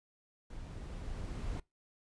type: noise with level ramp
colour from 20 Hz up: brown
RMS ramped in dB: -46 to -38 dBFS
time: 0.5-1.6 s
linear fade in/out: 5 ms
effects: noise-tail reverb RT60 0.2 s tail -23 dB re dry + resampled to 22050 Hz